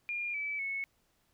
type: tone with pitch steps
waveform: sine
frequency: 2411 / 2303 / 2201 Hz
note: D7 / D7 / C#7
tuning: +45 / -34 / -13 cents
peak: -33 dBFS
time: 0.09-0.84 s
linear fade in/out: 0 ms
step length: 250 ms
effects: pink hiss -73 dBFS RMS until 1.33 s